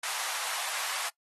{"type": "high-pass noise", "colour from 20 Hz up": "pink", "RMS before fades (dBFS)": -34, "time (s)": [0.03, 1.09], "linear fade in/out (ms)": 5, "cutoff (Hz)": 800, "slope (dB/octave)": 24, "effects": ["noise-tail reverb RT60 0.1 s tail -21 dB re dry", "AAC 32 kbps"]}